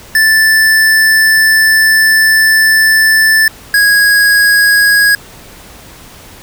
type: tone pair in turn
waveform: square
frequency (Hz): 1760 / 1653.5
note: A6 / G#6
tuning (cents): 0 / -8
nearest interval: minor second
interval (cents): 108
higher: first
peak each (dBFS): -6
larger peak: neither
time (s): 0.15-3.48 / 3.74-5.15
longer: first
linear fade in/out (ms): 2
effects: pink hiss -35 dBFS RMS until 6.42 s